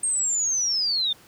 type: linear sweep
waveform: sine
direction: down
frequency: 8600 to 3541 Hz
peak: -21 dBFS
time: 0.03-1.13 s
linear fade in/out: 5 ms
effects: pink hiss -52 dBFS RMS until 1.27 s + high-pass 80 Hz 12 dB/octave